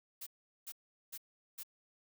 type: noise bursts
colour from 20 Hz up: blue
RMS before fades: -45 dBFS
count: 4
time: 0.21-1.634 s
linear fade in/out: 10 ms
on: 56 ms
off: 400 ms
effects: none